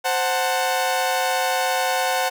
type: chord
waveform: sawtooth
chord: F# diminished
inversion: second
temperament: equal with one note detuned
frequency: 523.3 / 740 / 890.2 Hz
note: C5 / F#5 / A5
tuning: 0 / 0 / +20 cents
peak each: -21 / -18 / -23 dBFS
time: 0.04-2.3 s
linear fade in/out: 20 ms
effects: none